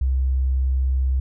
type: tone with tanh clipping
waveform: triangle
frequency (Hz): 65.41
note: C2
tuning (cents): 0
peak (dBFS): -17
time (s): 0.01-1.2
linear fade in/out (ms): 5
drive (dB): 4
effects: none